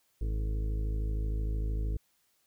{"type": "harmonic tone", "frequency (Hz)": 53.1, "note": "G#1", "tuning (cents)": 39, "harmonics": [1, 2, 3, 4, 5, 6, 8, 9], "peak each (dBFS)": [-29, -39, -47, -51, -53, -48, -49, -55], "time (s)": [0.21, 1.97], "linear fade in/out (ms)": 5, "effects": ["white hiss -72 dBFS RMS until 2.46 s"]}